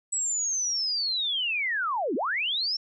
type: linear two-way sweep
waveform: sine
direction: down then up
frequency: 7902 to 224.1 to 5480 Hz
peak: -25 dBFS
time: 0.12-2.77 s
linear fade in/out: 10 ms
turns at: 2.15 s
effects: none